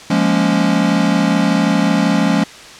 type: chord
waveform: square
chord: Bb minor seventh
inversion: second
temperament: equal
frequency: 174.61 / 207.7 / 233.1 / 277.2 Hz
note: F3 / Ab3 / Bb3 / Db4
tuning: 0 / 0 / 0 / 0 cents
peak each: -18 / -17 / -21 / -18 dBFS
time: 0.1-2.44 s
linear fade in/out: 5 ms
effects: white hiss -36 dBFS RMS until 2.79 s + low-pass 6000 Hz 12 dB/octave